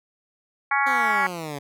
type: harmonic tone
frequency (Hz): 278.6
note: C#4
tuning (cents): +9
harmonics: 3 / 4 / 5 / 6 / 7 / 8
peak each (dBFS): -24 / -25 / -26 / -27 / -27 / -28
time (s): 0.71-1.27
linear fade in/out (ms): 5
type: exponential sweep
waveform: 10% pulse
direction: down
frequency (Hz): 270 to 138.59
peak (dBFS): -22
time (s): 0.86-1.59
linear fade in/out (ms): 10
effects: none